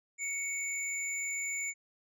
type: tone pair together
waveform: sine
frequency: 2228 / 7073 Hz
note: C#7 / A8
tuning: +8 / +8 cents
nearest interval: octave + minor sixth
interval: 2000 cents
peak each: -34 / -35 dBFS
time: 0.18-1.74 s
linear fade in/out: 50 ms
effects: tanh soft clip ceiling -28 dBFS